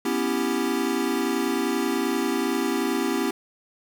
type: chord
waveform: square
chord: C# half-diminished seventh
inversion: third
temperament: equal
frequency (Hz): 246.9 / 277.2 / 329.6 / 392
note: B3 / C#4 / E4 / G4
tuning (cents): 0 / 0 / 0 / 0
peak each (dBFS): -29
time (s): 0.05-3.31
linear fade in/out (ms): 5
effects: 8-bit